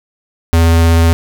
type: tone with vibrato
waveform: square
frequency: 83 Hz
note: E2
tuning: 12 cents sharp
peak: -7 dBFS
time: 0.53-1.13 s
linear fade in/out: 0 ms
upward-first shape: triangle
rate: 16 Hz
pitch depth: 10 cents each way
effects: none